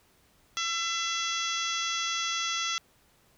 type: harmonic tone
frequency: 672 Hz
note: E5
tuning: 33 cents sharp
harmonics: 2 / 3 / 4 / 5 / 6 / 7 / 8 / 9 / 10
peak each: -34 / -37 / -38 / -33 / -42 / -42 / -41 / -36 / -48 dBFS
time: 0.57-2.78 s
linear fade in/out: 0 ms
effects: pink hiss -64 dBFS RMS until 3.37 s